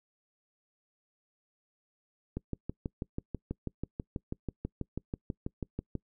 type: click train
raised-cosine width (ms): 3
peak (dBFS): -21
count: 23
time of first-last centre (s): 2.37-5.953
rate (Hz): 6.14
effects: noise-tail reverb RT60 0.1 s tail -25 dB re dry